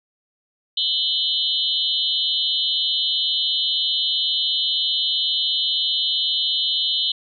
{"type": "tone cluster", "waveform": "sine", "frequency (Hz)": [3015, 3183, 3325, 3638, 4060], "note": ["F#7", "G7", "G#7", "A#7", "B7"], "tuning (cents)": [32, 26, 1, -43, 47], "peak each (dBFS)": [-24, -31, -26, -24, -25], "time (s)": [0.77, 7.12], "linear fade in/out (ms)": 5, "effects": []}